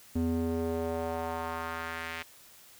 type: tone with band-pass filter sweep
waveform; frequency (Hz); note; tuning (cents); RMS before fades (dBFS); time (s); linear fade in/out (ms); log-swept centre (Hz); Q
square; 82.41; E2; 0; -33; 0.15-2.23; 10; 230 to 2300; 1.7
effects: white hiss -55 dBFS RMS until 2.79 s